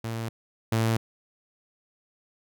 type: tone pair in turn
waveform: sawtooth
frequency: 113.8 / 112.82 Hz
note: A#2 / A2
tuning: -41 / +44 cents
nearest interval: unison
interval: 15 cents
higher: first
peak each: -26 / -18 dBFS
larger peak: second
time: 0.04-0.29 / 0.72-0.97 s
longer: neither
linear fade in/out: 5 ms
effects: none